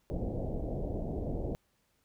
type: low-pass noise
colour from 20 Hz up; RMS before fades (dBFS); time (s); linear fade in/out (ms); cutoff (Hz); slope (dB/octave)
pink; -35; 0.1-1.55; 0; 690; 48
effects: pink hiss -74 dBFS RMS until 2.04 s